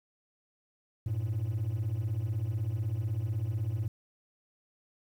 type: beating tone pair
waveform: triangle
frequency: 98 / 114 Hz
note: G2 / A#2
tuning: 0 / -38 cents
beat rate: 16 Hz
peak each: -30 / -28 dBFS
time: 1.06-3.88 s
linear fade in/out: 5 ms
effects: tanh soft clip ceiling -25 dBFS + 10-bit